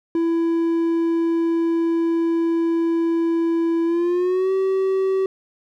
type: tone with pitch glide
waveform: triangle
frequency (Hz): 332.9 to 382.4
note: E4 to G4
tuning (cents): +17 to -43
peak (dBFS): -15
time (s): 0.15-5.26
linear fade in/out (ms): 2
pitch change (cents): +240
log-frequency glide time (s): 3.85-4.52
effects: none

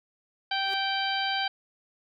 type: harmonic tone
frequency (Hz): 780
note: G5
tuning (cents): -9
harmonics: 1 / 2 / 3 / 4 / 5 / 6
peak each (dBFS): -30 / -32 / -36 / -32 / -37 / -36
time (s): 0.51-1.48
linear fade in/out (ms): 5
type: tone with exponential growth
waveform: sawtooth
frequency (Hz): 390.3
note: G4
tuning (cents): -8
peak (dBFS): -33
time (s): 0.56-0.74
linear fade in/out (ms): 2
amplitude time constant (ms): 38
effects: none

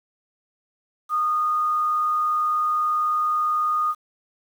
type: tone with frequency modulation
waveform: sine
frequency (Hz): 1230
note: D#6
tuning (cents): -20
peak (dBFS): -19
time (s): 1.09-3.95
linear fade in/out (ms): 50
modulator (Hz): 98.2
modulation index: 0.2
effects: 8-bit

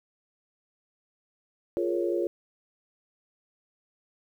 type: chord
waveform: sine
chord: Bb minor seventh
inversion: second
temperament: equal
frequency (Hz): 349.2 / 415.3 / 466.2 / 554.4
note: F4 / Ab4 / Bb4 / Db5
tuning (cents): 0 / 0 / 0 / 0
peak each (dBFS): -27 / -33 / -33 / -32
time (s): 1.77-2.27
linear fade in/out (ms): 0
effects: 10-bit

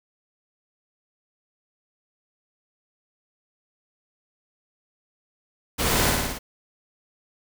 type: noise with echo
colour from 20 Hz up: pink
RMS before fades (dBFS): -24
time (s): 5.78-6.11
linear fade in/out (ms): 20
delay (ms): 56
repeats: 5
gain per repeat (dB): -2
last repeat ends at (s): 6.39
effects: none

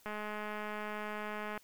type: click train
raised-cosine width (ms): 0.5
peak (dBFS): -26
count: 321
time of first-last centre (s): 0.06-1.577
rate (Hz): 211
effects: white hiss -64 dBFS RMS until 1.63 s

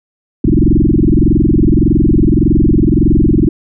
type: tone with frequency modulation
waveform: sine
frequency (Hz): 174.61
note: F3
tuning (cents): 0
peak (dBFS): -6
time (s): 0.44-3.49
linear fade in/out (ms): 5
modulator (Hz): 21.7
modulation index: 7.7
effects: none

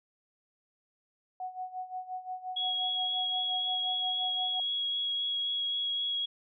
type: tone with tremolo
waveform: sine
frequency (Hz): 740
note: F#5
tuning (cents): 0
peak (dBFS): -33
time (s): 1.4-4.6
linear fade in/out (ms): 2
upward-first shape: sine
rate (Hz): 5.7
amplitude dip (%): 80
type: tone with vibrato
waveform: sine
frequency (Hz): 3322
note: G#7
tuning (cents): 0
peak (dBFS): -29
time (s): 2.56-6.26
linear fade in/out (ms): 10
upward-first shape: sine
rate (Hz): 3.8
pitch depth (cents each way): 9
effects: none

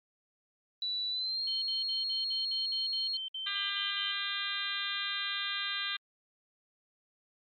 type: tone with pitch glide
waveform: sine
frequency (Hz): 3951 to 4284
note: B7 to C8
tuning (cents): 0 to +40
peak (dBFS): -31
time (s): 0.82-3.17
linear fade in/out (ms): 2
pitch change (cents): +140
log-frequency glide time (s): 1.1-1.48
type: tone bursts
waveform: sine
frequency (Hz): 3102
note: G7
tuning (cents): -19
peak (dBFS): -35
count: 13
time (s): 1.47-4.116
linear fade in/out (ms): 5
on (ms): 150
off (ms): 58
type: harmonic tone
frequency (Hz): 400.1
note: G4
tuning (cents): +35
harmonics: 3 / 4 / 5 / 6 / 7 / 8 / 9 / 10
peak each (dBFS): -43 / -39 / -42 / -43 / -44 / -39 / -38 / -40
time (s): 3.46-5.97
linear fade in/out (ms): 10
effects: MP3 48 kbps

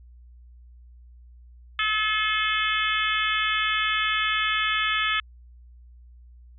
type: harmonic tone with a mistuned harmonic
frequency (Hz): 430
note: A4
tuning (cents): -40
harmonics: 3 / 4 / 5 / 6 / 7 / 8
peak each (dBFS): -27 / -28 / -29 / -30 / -30 / -31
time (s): 1.79-5.2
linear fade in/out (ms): 2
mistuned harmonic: 7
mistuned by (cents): +31
effects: added 60 Hz sine -46 dBFS peak until 6.58 s

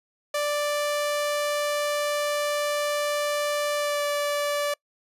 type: tone with pitch glide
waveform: sawtooth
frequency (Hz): 587.3 to 581.6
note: D5 to D5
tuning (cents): 0 to -17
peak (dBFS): -20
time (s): 0.34-4.74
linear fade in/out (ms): 5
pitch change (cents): -17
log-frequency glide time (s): 3.77-4.04
effects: noise-tail reverb RT60 0.1 s tail -26 dB re dry + resampled to 32000 Hz

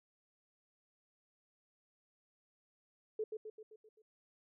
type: tone with echo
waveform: sine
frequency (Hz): 432.9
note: A4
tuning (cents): -28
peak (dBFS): -34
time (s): 3.19-3.24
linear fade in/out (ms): 5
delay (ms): 130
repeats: 6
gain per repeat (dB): -5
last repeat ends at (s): 4.02
effects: none

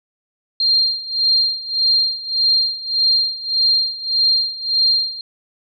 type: tone with tremolo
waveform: sine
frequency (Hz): 4192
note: C8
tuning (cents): +2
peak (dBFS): -11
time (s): 0.6-5.21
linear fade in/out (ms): 2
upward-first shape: sine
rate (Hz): 1.7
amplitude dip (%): 85
effects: none

